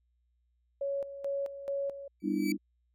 sine tone with tremolo, 557 Hz, C#5, 8 cents sharp, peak -30 dBFS, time 0.81-2.08 s, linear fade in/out 5 ms, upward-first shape square, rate 2.3 Hz, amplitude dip 70%
sawtooth tone with exponential growth, 2300 Hz, D7, 37 cents flat, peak -30 dBFS, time 2.2-2.52 s, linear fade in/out 2 ms, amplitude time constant 68 ms
sine chord, E minor seventh, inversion first, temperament just, 197.78 / 247.2 / 296.7 / 329.6 Hz, G3 / B3 / D4 / E4, +16 / +2 / +18 / 0 cents, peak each -33 / -37 / -31 / -34 dBFS, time 2.22-2.58 s, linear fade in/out 50 ms
effects added 60 Hz sine -70 dBFS peak until 2.94 s

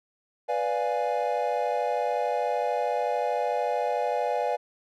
triangle chord, B diminished seventh, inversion none, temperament equal, 493.9 / 587.3 / 698.5 / 830.6 Hz, B4 / D5 / F5 / Ab5, 0 / 0 / 0 / 0 cents, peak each -28 dBFS, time 0.48-4.57 s, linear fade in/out 20 ms, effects none

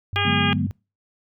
sine tone, 98 Hz, G2, in tune, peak -26 dBFS, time 0.13-0.71 s, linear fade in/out 0 ms
harmonic tone, 406.6 Hz, G#4, 37 cents flat, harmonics 1 / 2 / 3 / 4 / 5 / 6 / 7 / 8, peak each -32 / -28 / -28 / -27 / -31 / -26 / -29 / -27 dBFS, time 0.16-0.53 s, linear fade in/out 0 ms
sine chord, G# half-diminished seventh, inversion second, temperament equal with one note detuned, 146.83 / 185 / 210.1 / 246.9 Hz, D3 / F#3 / G#3 / B3, 0 / 0 / +20 / 0 cents, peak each -26 dBFS, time 0.25-0.67 s, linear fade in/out 5 ms
effects noise-tail reverb RT60 0.3 s tail -25 dB re dry

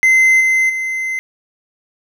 triangle tone with level steps, 2064 Hz, C7, 24 cents flat, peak -6 / -9 / -16 dBFS, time 0.03-1.19 s, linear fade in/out 0 ms, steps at 0.4 / 0.69 s, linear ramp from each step 10 ms, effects none

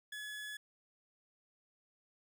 30% pulse tone, 1701 Hz, G#6, 41 cents sharp, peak -40 dBFS, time 0.12-0.57 s, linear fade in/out 5 ms, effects none

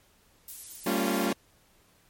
violet noise, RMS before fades -39 dBFS, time 0.48-1.26 s, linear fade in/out 2 ms
sawtooth chord, G half-diminished seventh, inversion none, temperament equal with one note detuned, 196 / 227.6 / 277.2 / 349.2 Hz, G3 / Bb3 / Db4 / F4, 0 / -41 / 0 / 0 cents, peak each -27 dBFS, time 0.86-1.33 s, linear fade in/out 5 ms
effects pink hiss -63 dBFS RMS until 2.09 s + MP3 64 kbps

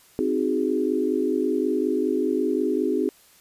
sine chord, Ab dominant seventh, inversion first, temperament equal, 261.6 / 311.1 / 370 / 415.3 Hz, C4 / Eb4 / Gb4 / Ab4, 0 / 0 / 0 / 0 cents, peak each -26 dBFS, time 0.19-3.09 s, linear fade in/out 0 ms, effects white hiss -55 dBFS RMS until 3.4 s + resampled to 32000 Hz

